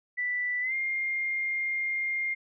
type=tone with pitch glide; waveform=sine; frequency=1975.5 to 2117 Hz; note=B6 to C7; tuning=0 to +20 cents; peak=-27 dBFS; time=0.17-2.35 s; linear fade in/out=20 ms; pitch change=+120 cents; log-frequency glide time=0.61-0.74 s; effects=none